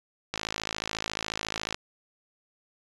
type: click train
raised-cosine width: 0.2 ms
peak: -12 dBFS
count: 77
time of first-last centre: 0.34-1.745 s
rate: 54.1 Hz
effects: resampled to 22050 Hz